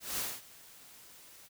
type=noise with ADSR envelope; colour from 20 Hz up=white; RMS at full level=-34 dBFS; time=0-1.49 s; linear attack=180 ms; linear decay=230 ms; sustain=-21 dB; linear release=31 ms; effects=none